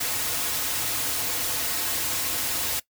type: noise with comb filter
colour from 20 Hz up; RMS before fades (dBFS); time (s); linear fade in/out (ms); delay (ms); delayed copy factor
white; -27; 0-2.8; 10; 5.1; -0.8
effects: noise-tail reverb RT60 0.1 s tail -19 dB re dry